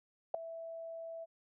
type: tone with ADSR envelope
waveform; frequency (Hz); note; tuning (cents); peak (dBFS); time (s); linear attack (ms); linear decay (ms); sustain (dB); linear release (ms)
sine; 659.3; E5; 0; -24; 0.34-1.26; 5; 3; -18; 29
effects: none